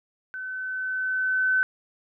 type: tone with level ramp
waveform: sine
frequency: 1519 Hz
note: F#6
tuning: 45 cents sharp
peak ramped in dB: -32 to -18 dBFS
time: 0.34-1.63 s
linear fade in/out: 0 ms
effects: none